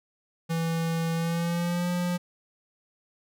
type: tone with pitch glide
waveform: square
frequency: 165 to 176.84 Hz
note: E3 to F3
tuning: +2 to +22 cents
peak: -26 dBFS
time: 0.49-2.18 s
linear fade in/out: 20 ms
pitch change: +120 cents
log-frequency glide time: 1.14-1.89 s
effects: none